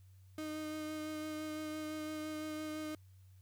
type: tone with vibrato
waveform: 35% pulse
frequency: 308.6 Hz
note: D#4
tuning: 14 cents flat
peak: -38 dBFS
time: 0.38-2.95 s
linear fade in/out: 2 ms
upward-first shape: sine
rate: 5.9 Hz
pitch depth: 12 cents each way
effects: added 94 Hz sine -57 dBFS peak until 3.41 s + white hiss -75 dBFS RMS until 3.41 s

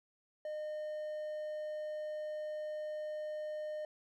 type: tone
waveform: triangle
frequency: 610 Hz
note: D#5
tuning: 34 cents flat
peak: -36 dBFS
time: 0.45-3.85 s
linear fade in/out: 2 ms
effects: none

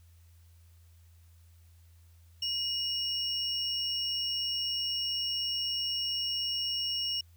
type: tone pair together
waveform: triangle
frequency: 2885 / 5468 Hz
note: F#7 / F8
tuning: -44 / -37 cents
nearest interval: major seventh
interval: 1107 cents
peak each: -32 / -31 dBFS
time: 2.42-7.21 s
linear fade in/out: 5 ms
effects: added 84 Hz sine -55 dBFS peak until 7.36 s + white hiss -69 dBFS RMS until 7.36 s

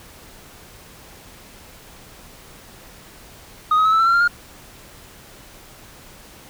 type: tone with pitch steps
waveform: sine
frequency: 1244.5 / 1267.7 / 1291.4 / 1315.5 / 1340 / 1365 / 1390.5 / 1416.4 Hz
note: D#6 / D#6 / E6 / E6 / E6 / F6 / F6 / F6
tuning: 0 / +32 / -36 / -4 / +28 / -40 / -8 / +24 cents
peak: -10 dBFS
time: 3.71-4.278 s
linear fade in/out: 5 ms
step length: 71 ms
effects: tanh soft clip ceiling -12 dBFS + pink hiss -44 dBFS RMS until 6.49 s

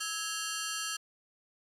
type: ring-modulated tone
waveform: 10% pulse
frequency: 1480 Hz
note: F#6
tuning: in tune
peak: -22 dBFS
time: 0-0.97 s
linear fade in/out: 10 ms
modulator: 179 Hz
effects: low-pass 12000 Hz 12 dB/octave + 10-bit

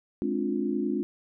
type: chord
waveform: sine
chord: D half-diminished seventh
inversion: second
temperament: just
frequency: 211.4 / 264.3 / 293.7 / 352.4 Hz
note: Ab3 / C4 / D4 / F4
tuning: +31 / +18 / 0 / +16 cents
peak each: -31 dBFS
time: 0.22-1.03 s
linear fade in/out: 0 ms
effects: none

